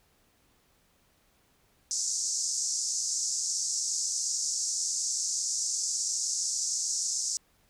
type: band-pass noise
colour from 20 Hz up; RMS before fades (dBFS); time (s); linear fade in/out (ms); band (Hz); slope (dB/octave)
white; -31; 1.91-7.37; 0; 5300 to 7600; 48
effects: pink hiss -67 dBFS RMS until 7.69 s